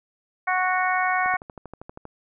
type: harmonic tone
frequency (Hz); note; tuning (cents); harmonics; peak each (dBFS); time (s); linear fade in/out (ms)
368.9; F#4; -5; 2 / 3 / 4 / 5 / 6; -24 / -26 / -27 / -28 / -29; 0.47-1.37; 10
type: click train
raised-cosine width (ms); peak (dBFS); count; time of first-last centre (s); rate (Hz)
1; -24; 11; 1.26-2.054; 12.6
effects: none